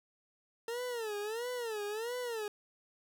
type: tone with vibrato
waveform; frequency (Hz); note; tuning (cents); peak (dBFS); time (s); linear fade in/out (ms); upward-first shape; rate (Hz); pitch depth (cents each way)
40% pulse; 452.1; A4; +47; -35; 0.68-2.48; 2; sine; 1.5; 170
effects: none